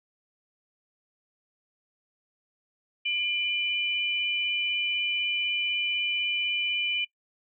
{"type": "tone pair together", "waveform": "sine", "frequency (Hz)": [2388, 2996], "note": ["D7", "F#7"], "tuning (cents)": [28, 21], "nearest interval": "major third", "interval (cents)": 393, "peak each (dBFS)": -28, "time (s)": [3.05, 7.05], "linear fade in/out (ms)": 10, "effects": ["noise-tail reverb RT60 0.1 s tail -21 dB re dry"]}